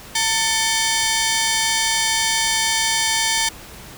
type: ring-modulated tone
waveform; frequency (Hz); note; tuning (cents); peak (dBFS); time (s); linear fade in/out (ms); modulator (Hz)
10% pulse; 1335; E6; +22; -6; 0.15-3.49; 5; 434
effects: pink hiss -39 dBFS RMS until 3.97 s